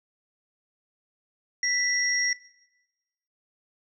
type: tone pair together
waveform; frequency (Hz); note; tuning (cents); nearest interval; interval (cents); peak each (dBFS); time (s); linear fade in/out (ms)
sine; 1975.5 / 5607; B6 / F8; 0 / +6; octave + tritone; 1806; -26; 1.63-2.33; 2
effects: noise-tail reverb RT60 1.0 s tail -18 dB re dry